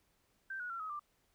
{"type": "tone with pitch steps", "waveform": "sine", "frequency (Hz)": [1563, 1458.3, 1360.7, 1269.6, 1184.5], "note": ["G6", "F#6", "F6", "D#6", "D6"], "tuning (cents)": [-6, -26, -45, 35, 14], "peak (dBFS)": -39, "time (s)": [0.5, 0.995], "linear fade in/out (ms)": 5, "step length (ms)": 99, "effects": ["pink hiss -75 dBFS RMS until 1.34 s"]}